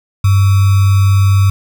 sine tone with sample-and-hold, 97.8 Hz, G2, 4 cents flat, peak -6 dBFS, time 0.24-1.5 s, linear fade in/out 5 ms, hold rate 1225 Hz, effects none

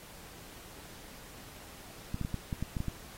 clicks, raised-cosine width 5 ms, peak -21 dBFS, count 9, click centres 2.144 / 2.213 / 2.249 / 2.343 / 2.528 / 2.626 / 2.768 / 2.804 / 2.883 s, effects pink hiss -51 dBFS RMS until 3.17 s + AAC 48 kbps

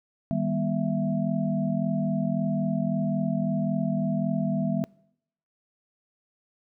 sine tone cluster, 156.7 / 198.4 / 242.1 / 663 Hz, D#3 / G3 / B3 / E5, +13 / +21 / -34 / +10 cents, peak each -29 / -27 / -29 / -32 dBFS, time 0.31-4.84 s, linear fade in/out 0 ms, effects noise-tail reverb RT60 0.7 s tail -24 dB re dry

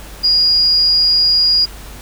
sine tone, 4867 Hz, D#8, 39 cents flat, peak -9 dBFS, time 0.23-1.66 s, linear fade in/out 20 ms, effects added 50 Hz sine -33 dBFS peak until 2.01 s + pink hiss -36 dBFS RMS until 2.01 s

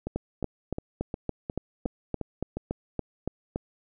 two click trains, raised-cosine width 2 ms, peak -15 / -18 dBFS, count 13 / 8, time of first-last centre 0.16-3.559 / 0.07-2.57 s, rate 3.53 / 2.8 Hz, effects none

